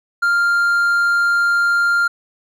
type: tone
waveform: triangle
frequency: 1396.9 Hz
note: F6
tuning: in tune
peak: -11 dBFS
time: 0.22-2.08 s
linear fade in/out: 10 ms
effects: none